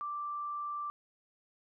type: tone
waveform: sine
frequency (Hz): 1174.7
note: D6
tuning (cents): 0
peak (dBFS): -35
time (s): 0.01-0.9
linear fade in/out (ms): 0
effects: none